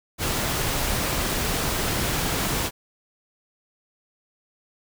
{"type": "noise", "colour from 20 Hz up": "pink", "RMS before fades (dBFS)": -25, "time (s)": [0.18, 2.71], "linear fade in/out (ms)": 50, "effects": []}